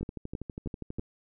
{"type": "two click trains", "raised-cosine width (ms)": 3, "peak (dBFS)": [-24, -21], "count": [13, 4], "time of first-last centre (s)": [[0.01, 0.986], [0.03, 0.995]], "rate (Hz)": [12.3, 3.11], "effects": []}